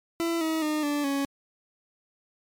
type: tone with pitch steps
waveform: 40% pulse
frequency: 334.6 / 319.5 / 305.1 / 291.3 / 278.1 Hz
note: E4 / D#4 / D#4 / D4 / C#4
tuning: +26 / +46 / -34 / -14 / +6 cents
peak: -24 dBFS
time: 0.2-1.25 s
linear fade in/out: 0 ms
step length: 210 ms
effects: MP3 96 kbps